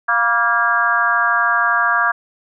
harmonic tone with a mistuned harmonic, 233.1 Hz, A#3, in tune, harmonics 3 / 4 / 5 / 6 / 7, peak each -23 / -23 / -18 / -20 / -17 dBFS, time 0.08-2.12 s, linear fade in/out 10 ms, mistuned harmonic 4, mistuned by +54 cents, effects none

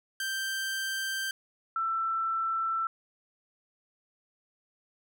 sawtooth / sine tone pair in turn, 1568 / 1334.5 Hz, G6 / E6, 0 / +21 cents, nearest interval minor third, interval 279 cents, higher first, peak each -27 dBFS, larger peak neither, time 0.2-1.31 / 1.76-2.87 s, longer neither, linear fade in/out 2 ms, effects none

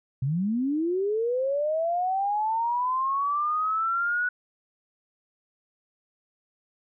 sine linear sweep, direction up, 123.47 to 1480 Hz, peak -23 dBFS, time 0.22-4.29 s, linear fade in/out 5 ms, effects none

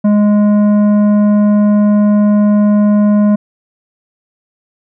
sine tone with tanh clipping, 207.7 Hz, G#3, in tune, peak -8 dBFS, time 0.04-3.36 s, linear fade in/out 10 ms, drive 10 dB, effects none

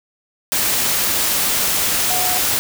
sine tone in noise, 729 Hz, F#5, 26 cents flat, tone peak -23 dBFS, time 2.1-2.38 s, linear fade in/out 0 ms, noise white, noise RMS -18 dBFS, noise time 0.52-2.59 s, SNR -8 dB, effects none

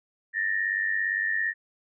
sine tone pair together, 1770.4 / 1868 Hz, A6 / A#6, +10 / +3 cents, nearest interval minor second, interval 93 cents, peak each -27 dBFS, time 0.33-1.54 s, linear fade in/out 50 ms, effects none

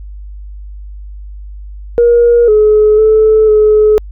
sine tone with pitch steps, 474.3 / 426 / 435.3 / 426.8 Hz, A#4 / G#4 / A4 / G#4, +30 / +44 / -19 / +47 cents, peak -3 dBFS, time 1.98-3.98 s, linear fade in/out 0 ms, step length 500 ms, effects tanh soft clip ceiling 0 dBFS + added 50 Hz sine -25 dBFS peak until 4.11 s

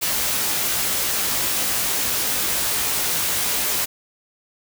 white noise with comb filter, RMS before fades -22 dBFS, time 0.01-3.86 s, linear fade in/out 20 ms, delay 18 ms, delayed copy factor +0.6, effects none

